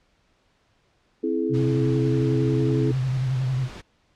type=chord; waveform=sine; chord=C augmented; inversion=none; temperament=equal with one note detuned; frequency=261.6 / 329.6 / 425.7 Hz; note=C4 / E4 / G#4; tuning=0 / 0 / +43 cents; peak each=-27 / -25 / -26 dBFS; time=1.23-2.92 s; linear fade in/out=10 ms
type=tone with vibrato; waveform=sine; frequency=129.7 Hz; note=C3; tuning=15 cents flat; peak=-21 dBFS; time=1.49-3.69 s; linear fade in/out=50 ms; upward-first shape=square; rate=11 Hz; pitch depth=46 cents each way
type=noise; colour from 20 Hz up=pink; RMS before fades=-40 dBFS; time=1.53-3.82 s; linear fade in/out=20 ms
effects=pink hiss -65 dBFS RMS until 4.15 s + low-pass 5000 Hz 12 dB/octave